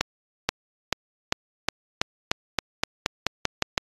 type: accelerating click train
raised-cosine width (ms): 0.2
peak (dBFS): -3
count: 14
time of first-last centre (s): 0.01-3.778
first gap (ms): 480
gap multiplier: 0.91
effects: AAC 32 kbps